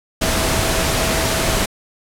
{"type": "tone in noise", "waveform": "sine", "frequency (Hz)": 650, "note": "E5", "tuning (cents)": -24, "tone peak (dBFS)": -26, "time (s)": [0.21, 1.66], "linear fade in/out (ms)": 10, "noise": "pink", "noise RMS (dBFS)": -18, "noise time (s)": [0.21, 1.66], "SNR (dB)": -11, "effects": ["low-pass 12000 Hz 12 dB/octave"]}